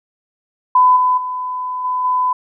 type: tone with level steps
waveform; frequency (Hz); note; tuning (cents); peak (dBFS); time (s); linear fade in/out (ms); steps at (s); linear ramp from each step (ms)
sine; 1005; B5; +30; -7 / -11 / -20 / -16 / -13; 0.75-2.33; 5; 0.96 / 1.17 / 1.84 / 2.04; 10
effects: none